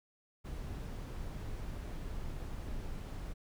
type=noise; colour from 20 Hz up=brown; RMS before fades=-41 dBFS; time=0.44-3.34 s; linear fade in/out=20 ms; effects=none